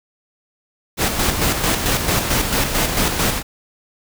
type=noise with tremolo; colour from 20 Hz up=pink; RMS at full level=-17 dBFS; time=0.97-3.43 s; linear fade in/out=50 ms; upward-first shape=square; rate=4.5 Hz; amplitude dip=45%; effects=none